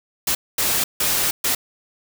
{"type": "noise bursts at uneven times", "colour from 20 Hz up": "white", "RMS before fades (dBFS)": -20, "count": 4, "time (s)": [[0.27, 0.35], [0.58, 0.84], [1, 1.31], [1.44, 1.55]], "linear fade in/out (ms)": 5, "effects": []}